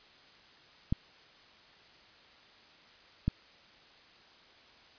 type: clicks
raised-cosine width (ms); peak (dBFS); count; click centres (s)
5; -15; 2; 0.925 / 3.28
effects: white hiss -58 dBFS RMS until 4.98 s + resampled to 11025 Hz